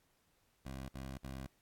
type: tone bursts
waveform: 15% pulse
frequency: 66.3 Hz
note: C2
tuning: 23 cents sharp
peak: -37 dBFS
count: 3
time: 0.65-1.472 s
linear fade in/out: 10 ms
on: 240 ms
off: 51 ms
effects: pink hiss -75 dBFS RMS until 1.61 s + AAC 64 kbps